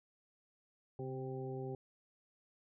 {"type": "harmonic tone with a mistuned harmonic", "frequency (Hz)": 130.81, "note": "C3", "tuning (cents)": 0, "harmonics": [1, 2, 3, 4, 6], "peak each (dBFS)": [-43, -49, -43, -51, -52], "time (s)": [0.99, 1.75], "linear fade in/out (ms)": 2, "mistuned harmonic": 1, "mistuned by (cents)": 40, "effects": []}